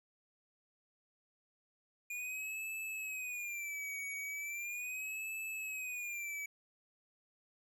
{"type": "tone with vibrato", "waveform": "square", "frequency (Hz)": 2427, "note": "D#7", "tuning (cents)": -44, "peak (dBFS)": -40, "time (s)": [2.1, 6.46], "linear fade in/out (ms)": 5, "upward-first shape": "sine", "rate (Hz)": 0.38, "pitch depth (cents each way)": 130, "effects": []}